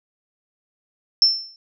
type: tone with exponential decay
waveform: sine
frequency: 5350 Hz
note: E8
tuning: 25 cents sharp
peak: -8 dBFS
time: 1.22-1.56 s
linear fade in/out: 1 ms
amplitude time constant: 73 ms
effects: none